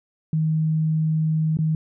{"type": "tone with dropouts", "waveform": "sine", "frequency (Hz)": 157.5, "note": "D#3", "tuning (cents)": 21, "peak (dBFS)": -18, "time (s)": [0.33, 1.75], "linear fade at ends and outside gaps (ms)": 2, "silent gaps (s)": [1.571, 1.588], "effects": []}